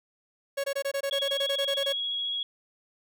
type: tone bursts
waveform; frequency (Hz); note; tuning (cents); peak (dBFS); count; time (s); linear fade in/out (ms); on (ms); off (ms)
45% pulse; 554.4; C#5; 0; -27; 15; 0.57-1.928; 10; 70; 22
type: tone with vibrato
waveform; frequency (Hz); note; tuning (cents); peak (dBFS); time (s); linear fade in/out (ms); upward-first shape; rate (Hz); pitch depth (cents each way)
sine; 3322; G#7; 0; -28; 1.11-2.43; 2; square; 14; 8
effects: none